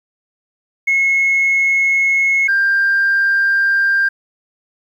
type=tone pair in turn; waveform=sine; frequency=2176 / 1590.5 Hz; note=C#7 / G6; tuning=-33 / +25 cents; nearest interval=perfect fourth; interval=542 cents; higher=first; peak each=-10 dBFS; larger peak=neither; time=0.87-2.48 / 2.48-4.09 s; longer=neither; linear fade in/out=10 ms; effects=tanh soft clip ceiling -8 dBFS + 8-bit